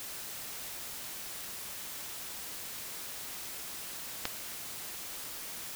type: clicks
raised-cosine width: 0.2 ms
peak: -13 / -24 dBFS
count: 2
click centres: 4.254 / 4.258 s
effects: white hiss -42 dBFS RMS until 5.75 s